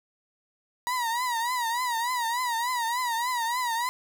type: tone with vibrato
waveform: 35% pulse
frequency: 959 Hz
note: A#5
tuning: 49 cents sharp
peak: -24 dBFS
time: 0.87-3.89 s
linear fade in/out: 0 ms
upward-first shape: triangle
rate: 3.4 Hz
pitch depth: 120 cents each way
effects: none